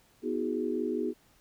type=chord; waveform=sine; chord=G# minor seventh; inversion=first; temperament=equal with one note detuned; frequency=246.9 / 318.2 / 370 / 415.3 Hz; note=B3 / D#4 / F#4 / G#4; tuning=0 / +39 / 0 / 0 cents; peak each=-34 dBFS; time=0.22-1.14 s; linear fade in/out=50 ms; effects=pink hiss -64 dBFS RMS until 1.4 s